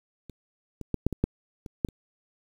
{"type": "clicks", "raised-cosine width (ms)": 3, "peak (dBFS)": [-30, -24, -13, -9, -18, -9, -26, -11, -30], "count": 9, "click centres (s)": [0.297, 0.813, 0.943, 1.066, 1.127, 1.24, 1.662, 1.848, 1.887], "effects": ["8-bit"]}